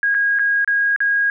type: tone with dropouts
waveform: sine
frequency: 1638 Hz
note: G#6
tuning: 24 cents flat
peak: -14 dBFS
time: 0.03-1.3 s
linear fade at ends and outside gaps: 1 ms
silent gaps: 0.144-0.148 / 0.388-0.394 / 0.646-0.676 / 0.962-1.004 s
effects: none